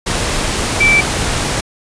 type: tone in noise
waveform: sine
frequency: 2326 Hz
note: D7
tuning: 17 cents flat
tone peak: -8 dBFS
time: 0.8-1.01 s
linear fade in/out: 10 ms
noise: pink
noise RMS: -17 dBFS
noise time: 0.06-1.61 s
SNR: +6 dB
effects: resampled to 22050 Hz